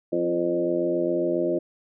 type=harmonic tone with a mistuned harmonic; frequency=87.31 Hz; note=F2; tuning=in tune; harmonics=2 / 3 / 4 / 5 / 6 / 7; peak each=-35 / -32 / -24 / -35 / -29 / -28 dBFS; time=0.12-1.59 s; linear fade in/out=10 ms; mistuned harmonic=4; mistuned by=-16 cents; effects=none